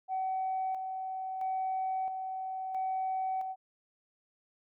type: tone with tremolo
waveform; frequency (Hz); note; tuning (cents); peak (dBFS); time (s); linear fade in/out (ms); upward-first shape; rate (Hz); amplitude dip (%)
sine; 757; F#5; +39; -29; 0.08-3.56; 50; square; 0.75; 45
effects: tanh soft clip ceiling -26 dBFS